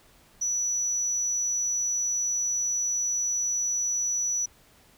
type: tone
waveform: sine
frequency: 5910 Hz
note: F#8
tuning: 3 cents flat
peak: -23 dBFS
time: 0.41-4.46 s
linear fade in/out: 10 ms
effects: tanh soft clip ceiling -22 dBFS + pink hiss -58 dBFS RMS until 4.97 s